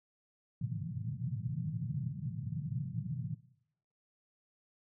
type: band-pass noise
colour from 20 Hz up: pink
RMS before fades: -38 dBFS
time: 0.61-3.35 s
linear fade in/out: 5 ms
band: 110 to 170 Hz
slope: 48 dB/octave
effects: noise-tail reverb RT60 0.7 s tail -17 dB re dry